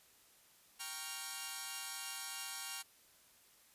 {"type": "chord", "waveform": "5% pulse", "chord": "G half-diminished seventh", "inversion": "none", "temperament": "equal", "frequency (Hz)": [784, 932.3, 1108.7, 1396.9], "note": ["G5", "Bb5", "Db6", "F6"], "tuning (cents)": [0, 0, 0, 0], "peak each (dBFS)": [-37, -37, -37, -35], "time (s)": [0.79, 2.83], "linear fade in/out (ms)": 20, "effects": ["white hiss -66 dBFS RMS until 3.74 s", "resampled to 32000 Hz"]}